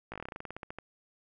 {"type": "slowing click train", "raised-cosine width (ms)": 0.5, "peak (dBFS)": -25, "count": 17, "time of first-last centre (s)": [0.12, 0.786], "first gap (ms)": 17, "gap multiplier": 1.11, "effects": []}